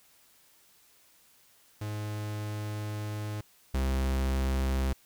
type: tone pair in turn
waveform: 45% pulse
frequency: 105.4 / 66.03 Hz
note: G#2 / C2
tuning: +26 / +16 cents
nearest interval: minor sixth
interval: 810 cents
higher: first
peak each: -33 / -26 dBFS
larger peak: second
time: 1.81-3.41 / 3.74-4.93 s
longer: first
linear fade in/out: 5 ms
effects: white hiss -62 dBFS RMS until 5.05 s